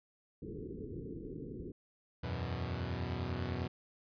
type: low-pass noise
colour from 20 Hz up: white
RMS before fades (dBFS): -44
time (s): 0.42-1.72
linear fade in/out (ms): 5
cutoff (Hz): 460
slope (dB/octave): 96
type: chord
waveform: sawtooth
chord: E suspended second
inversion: none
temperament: equal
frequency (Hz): 82.41 / 92.5 / 123.47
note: E2 / F#2 / B2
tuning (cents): 0 / 0 / 0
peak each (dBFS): -36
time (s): 2.23-3.68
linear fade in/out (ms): 10
effects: resampled to 11025 Hz